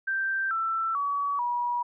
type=tone with pitch steps; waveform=sine; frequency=1568 / 1333.8 / 1134.7 / 965.2 Hz; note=G6 / E6 / C#6 / B5; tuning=0 / +20 / +40 / -40 cents; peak=-25 dBFS; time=0.07-1.83 s; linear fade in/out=10 ms; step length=440 ms; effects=none